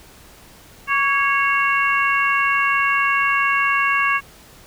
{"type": "harmonic tone with a mistuned harmonic", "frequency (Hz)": 550, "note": "C#5", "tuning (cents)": -14, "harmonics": [2, 3, 4, 5], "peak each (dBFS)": [-19, -21, -22, -23], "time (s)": [0.87, 4.21], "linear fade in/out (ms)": 50, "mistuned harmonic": 2, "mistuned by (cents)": 40, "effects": ["pink hiss -46 dBFS RMS until 4.66 s"]}